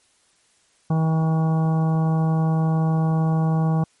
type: harmonic tone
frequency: 160 Hz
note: D#3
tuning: 49 cents sharp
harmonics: 1 / 2 / 3 / 4 / 5 / 6 / 7 / 9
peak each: -17 / -33 / -33 / -35 / -31 / -41 / -36 / -46 dBFS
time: 0.9-3.84 s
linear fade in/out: 5 ms
effects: white hiss -61 dBFS RMS until 4 s + MP3 48 kbps